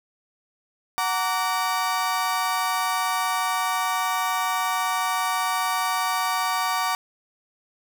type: chord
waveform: 35% pulse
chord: Gb augmented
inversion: none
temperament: just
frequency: 740 / 925 / 1156.2 Hz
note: Gb5 / Bb5 / D6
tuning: 0 / -14 / -27 cents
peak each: -26 / -26 / -24 dBFS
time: 0.98-6.95 s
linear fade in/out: 0 ms
effects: 8-bit